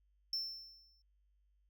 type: tone with exponential decay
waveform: triangle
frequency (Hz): 5360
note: E8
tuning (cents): +28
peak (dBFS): -32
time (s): 0.33-1.02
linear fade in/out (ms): 2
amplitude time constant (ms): 150
effects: added 50 Hz sine -70 dBFS peak until 1.69 s